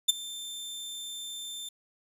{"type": "tone with ADSR envelope", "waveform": "sawtooth", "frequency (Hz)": 3566, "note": "A7", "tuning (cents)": 22, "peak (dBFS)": -13, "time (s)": [0.08, 1.69], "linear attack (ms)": 14, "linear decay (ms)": 17, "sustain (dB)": -21, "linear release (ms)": 6, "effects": ["resampled to 32000 Hz", "9-bit"]}